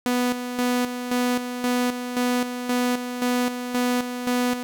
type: tone with tremolo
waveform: sawtooth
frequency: 246.9 Hz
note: B3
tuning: in tune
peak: -16 dBFS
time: 0.06-4.63 s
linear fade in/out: 0 ms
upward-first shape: square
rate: 1.9 Hz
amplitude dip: 60%
effects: none